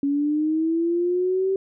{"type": "linear sweep", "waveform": "sine", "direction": "up", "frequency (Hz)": [278.4, 388], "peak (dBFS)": -19, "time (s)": [0.03, 1.56], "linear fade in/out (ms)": 2, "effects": []}